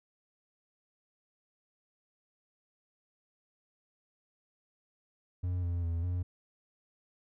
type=tone with pitch steps; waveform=triangle; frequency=89.7 / 86.7 / 84 / 89.2 Hz; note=F2 / F2 / E2 / F2; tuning=+47 / -12 / +33 / +37 cents; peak=-28 dBFS; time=5.43-6.23 s; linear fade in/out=10 ms; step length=200 ms; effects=none